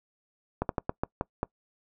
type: slowing click train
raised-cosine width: 1 ms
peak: -13 dBFS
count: 7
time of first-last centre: 0.62-1.431 s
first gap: 72 ms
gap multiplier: 1.25
effects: noise-tail reverb RT60 0.1 s tail -24 dB re dry